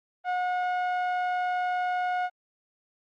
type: tone with low-pass filter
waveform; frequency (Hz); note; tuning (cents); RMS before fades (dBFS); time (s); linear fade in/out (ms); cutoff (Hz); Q
sawtooth; 725; F#5; -35; -28; 0.24-2.3; 50; 1500; 0.73
effects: Opus 24 kbps